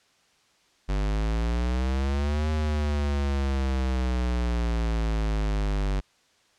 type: exponential two-way sweep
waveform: square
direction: up then down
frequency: 48.31 to 77.8 to 48.31 Hz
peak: -24 dBFS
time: 0.88-6.01 s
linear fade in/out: 20 ms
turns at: 2.5 s
effects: white hiss -63 dBFS RMS until 6.58 s + low-pass 6000 Hz 12 dB/octave